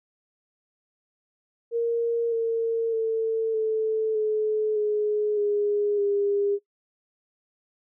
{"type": "tone with pitch steps", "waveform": "sine", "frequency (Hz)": [465.9, 456.6, 447.4, 438.5, 429.7, 421.1, 412.7, 404.4], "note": ["A#4", "A#4", "A4", "A4", "A4", "G#4", "G#4", "G#4"], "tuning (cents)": [-1, -36, 29, -6, -41, 24, -11, -46], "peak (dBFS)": -21, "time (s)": [1.71, 6.59], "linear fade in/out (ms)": 50, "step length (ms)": 610, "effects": ["noise-tail reverb RT60 0.1 s tail -19 dB re dry"]}